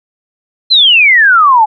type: exponential sweep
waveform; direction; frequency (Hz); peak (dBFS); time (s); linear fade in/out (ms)
sine; down; 4198 to 830.6; -3; 0.7-1.66; 20
effects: none